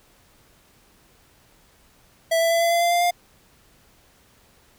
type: tone with pitch steps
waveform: square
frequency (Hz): 659.3 / 665.4 / 671.6 / 677.8 / 684.1 / 690.5 / 696.9 / 703.4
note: E5 / E5 / E5 / E5 / F5 / F5 / F5 / F5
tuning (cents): 0 / +16 / +32 / +48 / -36 / -20 / -4 / +12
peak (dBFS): -18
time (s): 2.31-3.11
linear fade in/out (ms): 10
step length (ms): 100
effects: pink hiss -57 dBFS RMS until 4.78 s